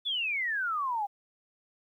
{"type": "exponential sweep", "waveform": "sine", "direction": "down", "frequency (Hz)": [3520, 784], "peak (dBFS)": -28, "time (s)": [0.05, 1.07], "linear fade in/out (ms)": 20, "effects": ["11-bit"]}